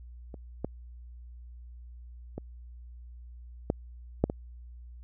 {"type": "clicks", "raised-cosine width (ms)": 2, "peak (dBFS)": [-29, -17, -22, -12, -9, -18], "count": 6, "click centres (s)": [0.342, 0.646, 2.38, 3.701, 4.24, 4.299], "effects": ["added 60 Hz sine -44 dBFS peak until 5.03 s"]}